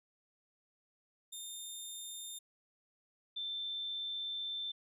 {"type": "tone pair in turn", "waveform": ["15% pulse", "sine"], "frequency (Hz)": [3631, 3552], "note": ["A#7", "A7"], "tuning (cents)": [-46, 16], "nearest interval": "unison", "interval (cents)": 38, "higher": "first", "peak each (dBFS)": [-36, -37], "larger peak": "first", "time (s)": [[1.32, 2.39], [3.36, 4.72]], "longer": "second", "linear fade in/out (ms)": 10, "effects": ["resampled to 32000 Hz"]}